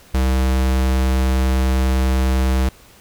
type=tone; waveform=square; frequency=65 Hz; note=C2; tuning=11 cents flat; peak=-15 dBFS; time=0.14-2.69 s; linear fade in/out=5 ms; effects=pink hiss -47 dBFS RMS until 3 s